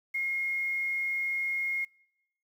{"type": "tone with quantisation", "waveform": "sine", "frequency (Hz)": 2147, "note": "C7", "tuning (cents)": 44, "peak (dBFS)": -28, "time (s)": [0.14, 1.85], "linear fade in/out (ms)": 10, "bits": 9, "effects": ["noise-tail reverb RT60 0.9 s tail -26 dB re dry"]}